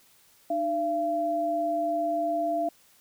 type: tone pair together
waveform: sine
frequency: 302.9 / 680 Hz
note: D#4 / F5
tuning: -46 / -46 cents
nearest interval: octave + major second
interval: 1400 cents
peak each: -32 / -25 dBFS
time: 0.5-2.69 s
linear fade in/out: 5 ms
effects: white hiss -60 dBFS RMS until 3 s